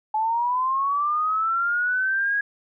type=linear sweep; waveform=sine; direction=up; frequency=855 to 1661.2 Hz; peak=-20 dBFS; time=0.14-2.41 s; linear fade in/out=5 ms; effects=none